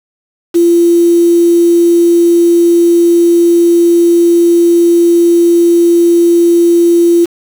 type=tone with quantisation; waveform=sine; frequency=342.2 Hz; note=F4; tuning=35 cents flat; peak=-4 dBFS; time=0.54-7.26 s; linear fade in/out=20 ms; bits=4; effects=none